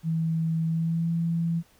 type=tone with pitch glide; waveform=sine; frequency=162.5 to 167.17 Hz; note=E3 to E3; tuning=-24 to +25 cents; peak=-23 dBFS; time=0.03-1.63 s; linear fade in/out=50 ms; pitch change=+49 cents; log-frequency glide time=0.67-1.1 s; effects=pink hiss -60 dBFS RMS until 1.79 s